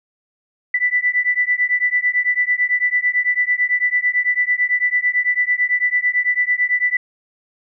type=beating tone pair; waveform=sine; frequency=1975.5 / 1984.5 Hz; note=B6 / B6; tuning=0 / +8 cents; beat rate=9 Hz; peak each=-18 dBFS; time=0.74-6.97 s; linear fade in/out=5 ms; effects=none